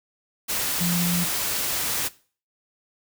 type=tone in noise; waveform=sine; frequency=174.61 Hz; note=F3; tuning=in tune; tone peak=-22 dBFS; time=0.8-1.25 s; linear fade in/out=20 ms; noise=white; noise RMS=-26 dBFS; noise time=0.48-2.09 s; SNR=+1 dB; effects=noise-tail reverb RT60 0.4 s tail -19 dB re dry